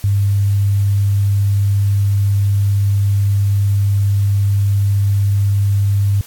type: tone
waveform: sine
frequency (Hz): 100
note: G2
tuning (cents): +35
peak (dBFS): -11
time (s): 0.04-6.21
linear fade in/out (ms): 0
effects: white hiss -40 dBFS RMS until 6.26 s + AAC 64 kbps